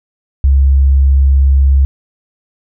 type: tone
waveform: sine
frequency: 68.1 Hz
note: C#2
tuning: 30 cents flat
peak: -5 dBFS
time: 0.44-1.85 s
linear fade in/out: 0 ms
effects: none